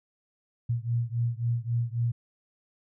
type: beating tone pair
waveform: sine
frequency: 116.54 / 120.24 Hz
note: A#2 / B2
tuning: 0 / -46 cents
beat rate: 3.7 Hz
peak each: -28 / -29 dBFS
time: 0.69-2.12 s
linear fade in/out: 10 ms
effects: none